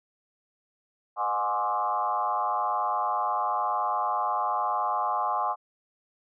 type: tone with frequency modulation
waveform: sine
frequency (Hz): 944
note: A#5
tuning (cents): +22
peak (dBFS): -24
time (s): 1.16-5.56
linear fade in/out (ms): 50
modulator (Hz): 109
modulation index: 2.4
effects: none